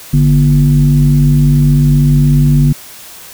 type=tone with frequency modulation; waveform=sine; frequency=146.83 Hz; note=D3; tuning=in tune; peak=-5 dBFS; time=0.13-2.73 s; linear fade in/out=10 ms; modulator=96.4 Hz; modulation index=0.76; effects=white hiss -33 dBFS RMS until 3.33 s